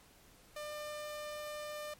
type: tone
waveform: sawtooth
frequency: 599 Hz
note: D5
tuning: 34 cents sharp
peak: -37 dBFS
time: 0.56-1.94 s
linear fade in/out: 5 ms
effects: pink hiss -62 dBFS RMS until 1.99 s + MP3 64 kbps